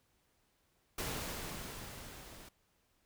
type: noise with level ramp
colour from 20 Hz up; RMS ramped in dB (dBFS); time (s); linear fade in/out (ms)
pink; -38 to -54; 0.98-2.49; 5
effects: pink hiss -75 dBFS RMS until 3.05 s